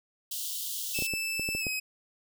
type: high-pass noise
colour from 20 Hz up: white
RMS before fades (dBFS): -35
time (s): 0.31-1.07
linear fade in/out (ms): 5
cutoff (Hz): 2900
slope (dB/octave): 96
type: tone with pitch glide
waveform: sawtooth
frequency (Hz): 2637 to 2537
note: E7 to D#7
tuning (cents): 0 to +33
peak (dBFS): -27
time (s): 0.94-1.8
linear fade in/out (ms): 10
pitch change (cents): -67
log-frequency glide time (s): 1.6-1.65
type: clicks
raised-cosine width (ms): 2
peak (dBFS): -22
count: 7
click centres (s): 0.989 / 1.023 / 1.137 / 1.396 / 1.489 / 1.55 / 1.668
effects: none